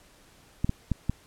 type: clicks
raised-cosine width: 5 ms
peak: -12 dBFS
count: 4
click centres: 0.645 / 0.694 / 0.917 / 1.096 s
effects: pink hiss -57 dBFS RMS until 1.26 s + low-pass 12000 Hz 12 dB/octave